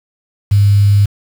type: tone with quantisation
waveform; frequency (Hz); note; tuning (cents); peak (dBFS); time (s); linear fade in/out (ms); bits
sine; 101.2; G#2; -44; -6; 0.51-1.06; 10; 5
effects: none